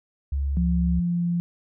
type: tone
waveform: sine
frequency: 69.6 Hz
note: C#2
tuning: 8 cents sharp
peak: -22 dBFS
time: 0.32-1 s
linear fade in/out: 5 ms
type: tone with pitch glide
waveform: sine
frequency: 174.61 to 172.9 Hz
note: F3 to F3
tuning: 0 to -17 cents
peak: -21 dBFS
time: 0.57-1.4 s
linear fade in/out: 0 ms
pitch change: -17 cents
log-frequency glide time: 0.87-1.24 s
effects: none